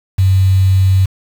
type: tone with quantisation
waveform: sine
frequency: 95 Hz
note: F#2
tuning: 46 cents sharp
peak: -7 dBFS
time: 0.18-1.06 s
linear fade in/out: 10 ms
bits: 5
effects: none

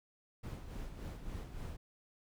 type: noise with tremolo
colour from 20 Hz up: brown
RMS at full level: -42 dBFS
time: 0.43-1.77 s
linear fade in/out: 10 ms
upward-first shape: sine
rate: 3.5 Hz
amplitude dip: 55%
effects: none

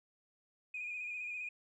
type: tone with vibrato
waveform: sine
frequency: 2461 Hz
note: D#7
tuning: 20 cents flat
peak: -38 dBFS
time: 0.74-1.49 s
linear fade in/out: 5 ms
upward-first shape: square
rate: 15 Hz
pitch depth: 32 cents each way
effects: tanh soft clip ceiling -34 dBFS

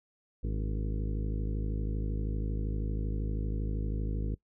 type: harmonic tone with a mistuned harmonic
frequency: 52.7 Hz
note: G#1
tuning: 26 cents sharp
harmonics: 1 / 2 / 3 / 4 / 5 / 6 / 7 / 8 / 9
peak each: -31 / -37 / -41 / -43 / -45 / -47 / -48 / -49 / -50 dBFS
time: 0.43-4.35 s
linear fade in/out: 10 ms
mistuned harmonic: 5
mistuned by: +63 cents
effects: noise-tail reverb RT60 0.1 s tail -21 dB re dry

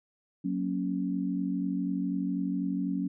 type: chord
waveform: sine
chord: F# major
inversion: none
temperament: equal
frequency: 185 / 233.1 / 277.2 Hz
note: F#3 / A#3 / C#4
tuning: 0 / 0 / 0 cents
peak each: -31 / -36 / -31 dBFS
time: 0.44-3.08 s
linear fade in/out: 10 ms
effects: none

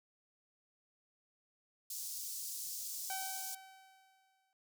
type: high-pass noise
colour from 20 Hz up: pink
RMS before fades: -43 dBFS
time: 1.9-3.55 s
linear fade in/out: 5 ms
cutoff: 5300 Hz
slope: 24 dB/octave
type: tone with exponential decay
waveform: sawtooth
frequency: 766 Hz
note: G5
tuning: 40 cents flat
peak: -35 dBFS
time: 3.1-4.53 s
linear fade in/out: 1 ms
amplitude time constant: 310 ms
effects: none

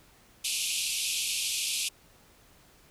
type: band-pass noise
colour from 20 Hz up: pink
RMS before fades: -31 dBFS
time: 0.44-1.89 s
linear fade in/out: 10 ms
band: 2400 to 12000 Hz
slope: 96 dB/octave
effects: pink hiss -59 dBFS RMS until 2.9 s

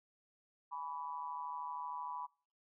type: tone with amplitude modulation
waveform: sine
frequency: 987.8 Hz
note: B5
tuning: in tune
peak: -36 dBFS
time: 0.71-2.27 s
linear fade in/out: 20 ms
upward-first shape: sine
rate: 153 Hz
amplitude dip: 90%
effects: noise-tail reverb RT60 0.4 s tail -24 dB re dry

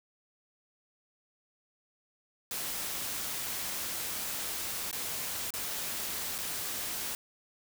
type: noise with dropouts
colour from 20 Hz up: white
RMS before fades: -36 dBFS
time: 2.51-7.15 s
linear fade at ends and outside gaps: 1 ms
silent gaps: 4.913-4.928 / 5.505-5.538 / 6.381-6.386 s
effects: none

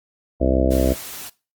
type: harmonic tone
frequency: 65.3 Hz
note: C2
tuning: 3 cents flat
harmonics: 1 / 2 / 3 / 4 / 5 / 6 / 7 / 8 / 9 / 10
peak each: -20 / -28 / -28 / -23 / -23 / -29 / -28 / -25 / -25 / -25 dBFS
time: 0.4-0.94 s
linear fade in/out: 20 ms
type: noise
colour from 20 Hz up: white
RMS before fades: -34 dBFS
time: 0.7-1.3 s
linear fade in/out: 20 ms
effects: noise-tail reverb RT60 0.3 s tail -20 dB re dry + Opus 32 kbps

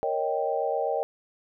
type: chord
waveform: sine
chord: Eb dominant seventh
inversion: second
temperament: equal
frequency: 466.2 / 554.4 / 622.3 / 784 Hz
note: Bb4 / Db5 / Eb5 / G5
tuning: 0 / 0 / 0 / 0 cents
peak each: -30 dBFS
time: 0.03-1.03 s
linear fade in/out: 0 ms
effects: none

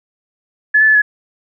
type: tone with pitch steps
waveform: sine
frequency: 1716 / 1744 / 1731 / 1694 Hz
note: A6 / A6 / A6 / G#6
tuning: -44 / -16 / -29 / +34 cents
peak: -7 dBFS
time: 0.74-1.02 s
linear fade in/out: 10 ms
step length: 70 ms
effects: none

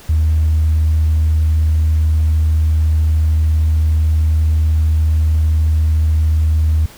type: tone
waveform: sine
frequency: 78.4 Hz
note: D#2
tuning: 14 cents sharp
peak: -9 dBFS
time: 0.09-6.86 s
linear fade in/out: 5 ms
effects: tanh soft clip ceiling -7 dBFS + pink hiss -40 dBFS RMS until 6.97 s

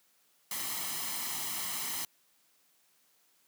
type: noise with comb filter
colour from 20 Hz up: white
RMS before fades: -36 dBFS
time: 0.51-2.05 s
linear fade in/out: 2 ms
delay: 0.98 ms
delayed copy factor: +0.6
effects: white hiss -69 dBFS RMS until 3.47 s + high-pass 150 Hz 12 dB/octave

